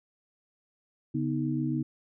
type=tone cluster; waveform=sine; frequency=140.3 / 246.7 / 313.9 Hz; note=C#3 / B3 / D#4; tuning=+21 / -2 / +15 cents; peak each=-31 dBFS; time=1.14-1.83 s; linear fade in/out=10 ms; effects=none